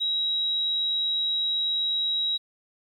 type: tone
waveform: sine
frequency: 3847 Hz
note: B7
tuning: 46 cents flat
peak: -23 dBFS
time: 0-2.38 s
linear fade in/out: 20 ms
effects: 10-bit